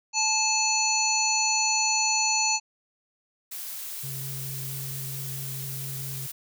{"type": "harmonic tone", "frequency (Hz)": 870, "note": "A5", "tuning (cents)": -20, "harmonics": [1, 3, 5, 7, 8], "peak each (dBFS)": [-28, -28, -28, -28, -28], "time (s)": [0.13, 2.6], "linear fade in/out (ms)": 50}
{"type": "noise", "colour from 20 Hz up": "blue", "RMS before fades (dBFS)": -36, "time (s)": [3.51, 6.32], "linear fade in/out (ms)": 10}
{"type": "tone with vibrato", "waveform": "triangle", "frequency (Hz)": 134.1, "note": "C3", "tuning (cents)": 43, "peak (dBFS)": -33, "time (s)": [4.03, 6.27], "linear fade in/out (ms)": 10, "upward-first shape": "triangle", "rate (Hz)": 4.5, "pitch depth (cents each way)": 14}
{"effects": []}